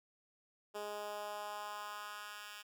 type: tone with high-pass filter sweep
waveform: 10% pulse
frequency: 207.7 Hz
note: G#3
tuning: in tune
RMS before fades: -45 dBFS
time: 0.74-2.63 s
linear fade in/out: 20 ms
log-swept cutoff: 420 to 2000 Hz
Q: 1.8
effects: none